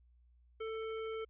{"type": "tone", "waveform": "square", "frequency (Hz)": 443.5, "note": "A4", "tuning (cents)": 14, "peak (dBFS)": -39, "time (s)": [0.6, 1.25], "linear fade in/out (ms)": 10, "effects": ["added 60 Hz sine -63 dBFS peak until 1.29 s", "resampled to 8000 Hz"]}